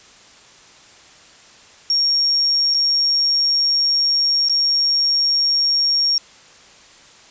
sine tone with dropouts, 5550 Hz, F8, 12 cents flat, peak -14 dBFS, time 1.9-6.18 s, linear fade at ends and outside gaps 1 ms, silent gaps 2.74-2.745 / 4.486-4.496 s, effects white hiss -46 dBFS RMS until 7.3 s + resampled to 16000 Hz

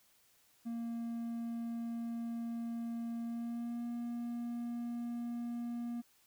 triangle tone with pitch glide, 232.4 to 237.4 Hz, A#3 to A#3, -5 to +32 cents, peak -35 dBFS, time 0.65-6.02 s, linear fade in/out 20 ms, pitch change +37 cents, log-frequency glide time 3.22-3.85 s, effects white hiss -69 dBFS RMS until 6.26 s

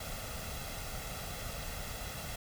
pink noise with comb filter, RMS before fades -41 dBFS, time 0-2.36 s, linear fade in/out 5 ms, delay 1.5 ms, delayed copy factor +0.6, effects none

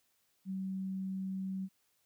sine tone, 190.4 Hz, F#3, 50 cents sharp, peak -35 dBFS, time 0.45-1.69 s, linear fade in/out 50 ms, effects white hiss -75 dBFS RMS until 2.05 s

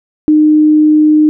sine tone, 305.4 Hz, D#4, 32 cents flat, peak -4 dBFS, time 0.28-1.29 s, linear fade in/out 0 ms, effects none

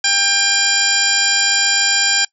harmonic tone, 797 Hz, G5, 28 cents sharp, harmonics 1 / 2 / 3 / 4 / 5 / 6 / 7 / 9, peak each -28 / -19 / -23 / -20 / -26 / -19 / -22 / -19 dBFS, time 0.04-2.25 s, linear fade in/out 5 ms, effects noise-tail reverb RT60 0.1 s tail -23 dB re dry

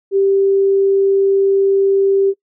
sine tone, 392 Hz, G4, in tune, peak -10 dBFS, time 0.11-2.34 s, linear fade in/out 50 ms, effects noise-tail reverb RT60 0.1 s tail -21 dB re dry

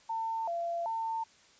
sine tone with vibrato, 784 Hz, G5, in tune, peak -31 dBFS, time 0.09-1.24 s, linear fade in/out 10 ms, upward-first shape square, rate 1.3 Hz, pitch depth 240 cents each way, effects white hiss -61 dBFS RMS until 1.59 s + resampled to 16000 Hz

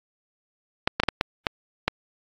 clicks, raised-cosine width 0.3 ms, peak -4 dBFS, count 7, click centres 0.875 / 1 / 1.035 / 1.087 / 1.211 / 1.468 / 1.88 s, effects AAC 64 kbps

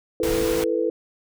sine chord, E suspended fourth, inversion none, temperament equal with one note detuned, 332.9 / 440 / 493.9 Hz, E4 / A4 / B4, +17 / 0 / 0 cents, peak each -25 / -24 / -24 dBFS, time 0.2-0.9 s, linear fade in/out 2 ms
pink noise, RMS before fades -29 dBFS, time 0.23-0.64 s, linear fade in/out 2 ms
effects none

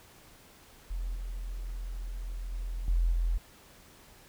sine tone with level steps, 42.55 Hz, F1, 44 cents flat, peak -31 / -34 / -32 / -23 / -25 dBFS, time 0.9-3.38 s, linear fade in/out 10 ms, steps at 1.15 / 2.52 / 2.88 / 3.12 s, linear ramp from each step 2 ms, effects pink hiss -56 dBFS RMS until 4.28 s

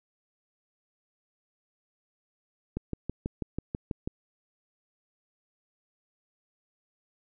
click train, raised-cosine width 3 ms, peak -18 dBFS, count 9, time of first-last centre 2.77-4.075 s, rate 6.13 Hz, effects none

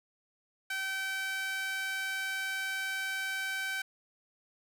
sawtooth tone with high-pass filter, 770 Hz, G5, 31 cents flat, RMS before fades -35 dBFS, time 0.7-3.82 s, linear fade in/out 5 ms, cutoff 1700 Hz, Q 2.9, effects none

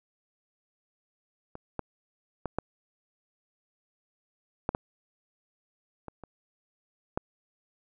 clicks, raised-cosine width 1 ms, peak -26 / -17 / -17 / -14 / -12 / -15 / -25 / -29 / -14 dBFS, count 9, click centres 1.554 / 1.793 / 2.457 / 2.586 / 4.691 / 4.749 / 6.083 / 6.237 / 7.175 s, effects none

